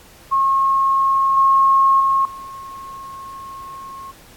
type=tone with level steps; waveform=sine; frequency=1083 Hz; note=C#6; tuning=41 cents flat; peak=-13 / -10 / -13 / -31 dBFS; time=0.31-4.12 s; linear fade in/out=20 ms; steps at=1.37 / 2 / 2.25 s; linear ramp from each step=2 ms; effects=pink hiss -46 dBFS RMS until 4.36 s + AAC 64 kbps